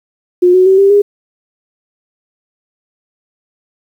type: tone with pitch steps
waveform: sine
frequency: 358.1 / 369.9 / 382 / 394.6 / 407.6 Hz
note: F4 / F#4 / G4 / G4 / G#4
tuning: +43 / 0 / -45 / +11 / -32 cents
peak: -4 dBFS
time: 0.42-1.02 s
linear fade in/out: 10 ms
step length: 120 ms
effects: 7-bit